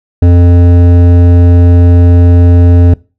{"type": "tone with hard clipping", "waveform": "sine", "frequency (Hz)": 87.31, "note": "F2", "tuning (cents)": 0, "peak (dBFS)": -3, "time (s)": [0.22, 2.94], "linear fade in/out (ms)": 5, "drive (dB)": 12, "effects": ["noise-tail reverb RT60 0.3 s tail -22 dB re dry"]}